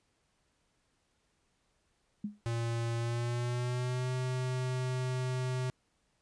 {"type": "tone with exponential decay", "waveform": "sine", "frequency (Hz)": 207.7, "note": "G#3", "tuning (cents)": 0, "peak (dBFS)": -30, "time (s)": [2.24, 2.41], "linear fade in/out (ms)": 5, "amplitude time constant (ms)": 35}
{"type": "tone with pitch glide", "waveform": "square", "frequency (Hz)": [116.54, 127.82], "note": ["A#2", "C3"], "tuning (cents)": [0, -40], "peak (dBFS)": -32, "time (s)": [2.46, 5.7], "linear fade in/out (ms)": 0, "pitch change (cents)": 160, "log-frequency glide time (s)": [2.97, 4.12]}
{"effects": ["pink hiss -75 dBFS RMS until 6.21 s", "resampled to 22050 Hz"]}